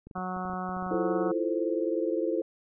clicks, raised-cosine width 3 ms, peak -33 dBFS, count 12, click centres 0.07 / 0.112 / 0.18 / 0.366 / 0.453 / 0.498 / 0.534 / 0.692 / 0.767 / 0.825 / 0.865 / 0.941 s
harmonic tone, 183.8 Hz, F#3, 11 cents flat, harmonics 1 / 2 / 3 / 4 / 5 / 6 / 7 / 8, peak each -35 / -43 / -44 / -36 / -45 / -40 / -39 / -46 dBFS, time 0.15-1.32 s, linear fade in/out 10 ms
sine chord, F major seventh, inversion third, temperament equal, 329.6 / 349.2 / 440 / 523.3 Hz, E4 / F4 / A4 / C5, 0 / 0 / 0 / 0 cents, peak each -30 / -32 / -32 / -32 dBFS, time 0.91-2.42 s, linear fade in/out 2 ms
effects none

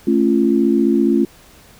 sine chord, A augmented, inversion none, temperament just, 220 / 275 / 343.8 Hz, A3 / C#4 / E#4, 0 / -14 / -27 cents, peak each -16 dBFS, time 0.07-1.25 s, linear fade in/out 5 ms, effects pink hiss -46 dBFS RMS until 1.79 s

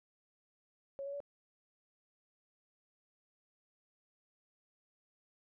sine tone with pitch steps, 552 / 561 / 570.1 Hz, C#5 / C#5 / C#5, -7 / +21 / +48 cents, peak -39 dBFS, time 0.99-1.203 s, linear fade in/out 0 ms, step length 71 ms, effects none

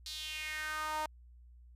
sawtooth tone with high-pass filter sweep, 308.6 Hz, D#4, 14 cents flat, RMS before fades -39 dBFS, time 0.06-1.06 s, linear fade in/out 2 ms, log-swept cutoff 4300 to 810 Hz, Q 3.7, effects added 60 Hz sine -54 dBFS peak until 1.75 s + resampled to 32000 Hz

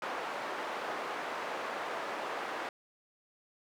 white band-pass noise, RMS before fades -38 dBFS, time 0.02-2.69 s, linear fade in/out 2 ms, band 440 to 1200 Hz, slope 12 dB/octave, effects none

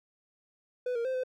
triangle tone with pitch steps, 498 / 466.5 / 520 / 511 Hz, B4 / A#4 / C5 / C5, +14 / +1 / -11 / -41 cents, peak -27 dBFS, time 0.86-1.236 s, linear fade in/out 5 ms, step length 94 ms, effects none

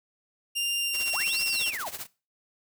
sawtooth tone with pitch glide, 2794 to 2738 Hz, F7 to F7, 0 to -35 cents, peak -23 dBFS, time 0.55-1.71 s, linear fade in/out 20 ms, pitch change -35 cents, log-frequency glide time 0.79-1.25 s
white noise with tremolo, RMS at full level -34 dBFS, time 0.93-2.07 s, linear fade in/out 20 ms, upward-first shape triangle, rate 15 Hz, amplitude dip 90%
sine linear two-way sweep, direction up then down, 510 to 5580 to 510 Hz, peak -32 dBFS, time 1.13-1.89 s, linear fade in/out 10 ms, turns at 1.44 s
effects noise-tail reverb RT60 0.3 s tail -19 dB re dry

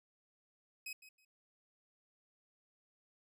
sawtooth tone with echo, 2536 Hz, D#7, 32 cents sharp, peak -39 dBFS, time 0.86-0.93 s, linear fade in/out 5 ms, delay 160 ms, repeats 2, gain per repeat -14 dB, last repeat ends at 1.25 s, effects none

